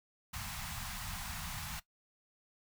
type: band-stop noise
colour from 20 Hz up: pink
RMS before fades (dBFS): -42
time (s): 0.33-1.8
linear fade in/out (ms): 10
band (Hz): 210 to 730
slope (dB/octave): 48
effects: noise-tail reverb RT60 0.1 s tail -17 dB re dry